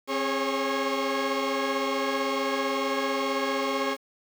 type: tone cluster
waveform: sawtooth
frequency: 267.7 / 413.8 / 551 / 1084 Hz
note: C4 / G#4 / C#5 / C#6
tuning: +40 / -6 / -11 / -39 cents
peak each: -27 dBFS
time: 0.07-3.97 s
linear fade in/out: 50 ms
effects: low-pass 5000 Hz 12 dB/octave + 8-bit